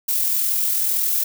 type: noise with amplitude modulation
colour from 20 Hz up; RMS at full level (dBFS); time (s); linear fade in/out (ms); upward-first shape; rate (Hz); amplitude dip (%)
violet; -19; 0.08-1.24; 10; sine; 42; 30
effects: none